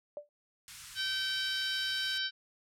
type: tone with exponential decay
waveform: sine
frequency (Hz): 587.3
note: D5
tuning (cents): 0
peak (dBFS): -34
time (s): 0.17-0.29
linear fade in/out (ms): 1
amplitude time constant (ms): 24
type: band-stop noise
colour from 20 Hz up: white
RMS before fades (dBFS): -46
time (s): 0.68-2.18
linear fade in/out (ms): 0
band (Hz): 150 to 1200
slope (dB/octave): 24
type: harmonic tone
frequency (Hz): 771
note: G5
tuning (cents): -29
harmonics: 2 / 3 / 4 / 5 / 6 / 7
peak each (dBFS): -36 / -47 / -36 / -38 / -40 / -42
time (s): 0.95-2.31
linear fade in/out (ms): 50
effects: low-pass 10000 Hz 12 dB/octave